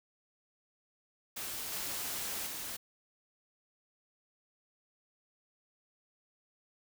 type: noise with level steps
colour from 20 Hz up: white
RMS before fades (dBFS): -40 / -38 / -41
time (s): 1.36-2.77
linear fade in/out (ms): 10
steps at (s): 1.72 / 2.46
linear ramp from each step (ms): 10
effects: none

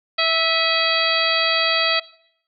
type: harmonic tone with a mistuned harmonic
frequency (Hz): 655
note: E5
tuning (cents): -11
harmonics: 1 / 2 / 3 / 4 / 5 / 6 / 7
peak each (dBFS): -24 / -24 / -24 / -24 / -24 / -24 / -24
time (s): 0.18-2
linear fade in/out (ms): 10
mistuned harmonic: 4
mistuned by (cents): -60
effects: noise-tail reverb RT60 0.7 s tail -20 dB re dry

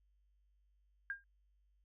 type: tone with exponential decay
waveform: sine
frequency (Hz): 1609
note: G6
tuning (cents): +45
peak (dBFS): -34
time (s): 1.1-1.24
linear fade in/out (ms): 1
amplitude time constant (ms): 30
effects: added 50 Hz sine -70 dBFS peak until 1.84 s

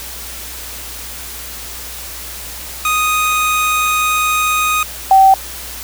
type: tone pair in turn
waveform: 25% pulse / sine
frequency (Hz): 1244.5 / 771.2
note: D#6 / G5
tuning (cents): 0 / -28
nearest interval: minor sixth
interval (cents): 828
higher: first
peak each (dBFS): -9 / -4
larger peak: second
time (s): 2.85-4.83 / 5.11-5.34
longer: first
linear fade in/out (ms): 2
effects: added 60 Hz sine -35 dBFS peak until 5.83 s + white hiss -29 dBFS RMS until 5.83 s

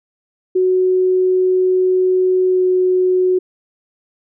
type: tone with pitch glide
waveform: sine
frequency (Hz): 370 to 367.9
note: F#4 to F#4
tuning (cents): 0 to -10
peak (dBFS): -11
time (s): 0.55-3.39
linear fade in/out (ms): 10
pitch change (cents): -10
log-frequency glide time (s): 2.48-2.63
effects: none

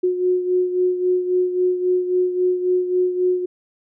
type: beating tone pair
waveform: sine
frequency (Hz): 362.9 / 366.6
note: F#4 / F#4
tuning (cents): -34 / -16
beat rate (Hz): 3.7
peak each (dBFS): -17 / -24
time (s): 0.03-3.46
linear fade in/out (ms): 10
effects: none

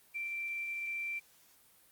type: tone with quantisation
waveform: sine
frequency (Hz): 2349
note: D7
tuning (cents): 0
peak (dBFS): -35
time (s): 0.14-1.2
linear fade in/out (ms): 20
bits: 10
effects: white hiss -64 dBFS RMS until 1.91 s + Opus 32 kbps

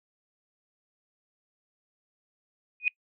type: tone with exponential growth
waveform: sine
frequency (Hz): 2483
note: D#7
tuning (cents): -4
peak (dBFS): -17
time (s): 2.8-2.88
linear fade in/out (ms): 1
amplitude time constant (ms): 17
effects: noise-tail reverb RT60 0.1 s tail -25 dB re dry

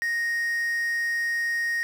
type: tone with quantisation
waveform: triangle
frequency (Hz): 1864.7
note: A#6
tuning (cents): 0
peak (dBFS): -22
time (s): 0.02-1.83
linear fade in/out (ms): 0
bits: 7
effects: none

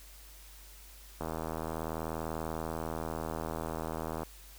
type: click train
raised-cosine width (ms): 1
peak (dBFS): -22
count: 244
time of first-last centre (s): 1.21-4.232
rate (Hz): 80.4
effects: added 50 Hz sine -52 dBFS peak until 4.58 s + white hiss -55 dBFS RMS until 4.58 s

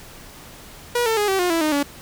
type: tone with pitch steps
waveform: sawtooth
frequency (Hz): 482.4 / 447.5 / 415.1 / 385.1 / 357.2 / 331.4 / 307.4 / 285.2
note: B4 / A4 / G#4 / G4 / F4 / E4 / D#4 / C#4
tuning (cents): -41 / +29 / -1 / -31 / +39 / +9 / -21 / +49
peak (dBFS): -14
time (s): 0.95-1.83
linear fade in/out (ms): 5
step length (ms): 110
effects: pink hiss -42 dBFS RMS until 2.01 s

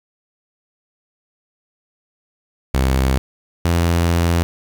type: tone pair in turn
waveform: sawtooth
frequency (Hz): 65.8 / 85.03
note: C2 / F2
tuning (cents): +10 / -46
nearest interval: major third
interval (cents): 444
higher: second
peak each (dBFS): -10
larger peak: neither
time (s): 2.74-3.18 / 3.65-4.43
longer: second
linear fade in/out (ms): 0
effects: 7-bit

